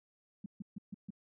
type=tone bursts; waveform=sine; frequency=200 Hz; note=G3; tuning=35 cents sharp; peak=-39 dBFS; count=5; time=0.44-1.105 s; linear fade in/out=5 ms; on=21 ms; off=140 ms; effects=none